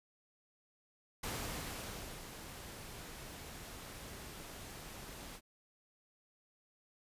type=noise with ADSR envelope; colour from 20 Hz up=pink; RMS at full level=-40 dBFS; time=1.23-5.41 s; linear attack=7 ms; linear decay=960 ms; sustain=-9 dB; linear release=61 ms; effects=resampled to 32000 Hz